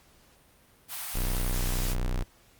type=high-pass noise; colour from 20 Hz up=white; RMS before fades=-36 dBFS; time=0.88-1.96 s; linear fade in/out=50 ms; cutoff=660 Hz; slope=48 dB/octave
type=tone; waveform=45% pulse; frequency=30.87 Hz; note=B0; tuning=in tune; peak=-26 dBFS; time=1.14-2.24 s; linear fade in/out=20 ms
effects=pink hiss -60 dBFS RMS until 2.59 s + Opus 48 kbps